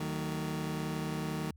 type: chord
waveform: 30% pulse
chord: D# diminished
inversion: none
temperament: just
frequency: 155.56 / 186.68 / 224 Hz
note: D#3 / F#3 / A3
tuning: 0 / +16 / +31 cents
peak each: -33 / -38 / -37 dBFS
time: 0-1.51 s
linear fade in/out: 5 ms
effects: added 75 Hz sine -53 dBFS peak until 1.56 s